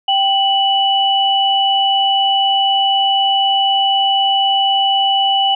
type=tone pair together; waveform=sine; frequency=784 / 2960 Hz; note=G5 / F#7; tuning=0 / 0 cents; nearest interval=octave + major seventh; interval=2300 cents; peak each=-14 / -14 dBFS; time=0.08-5.55 s; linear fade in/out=5 ms; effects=none